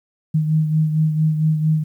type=beating tone pair; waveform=sine; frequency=155.56 / 159.96 Hz; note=D#3 / D#3; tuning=0 / +48 cents; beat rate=4.4 Hz; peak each=-15 / -24 dBFS; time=0.34-1.84 s; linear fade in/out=10 ms; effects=9-bit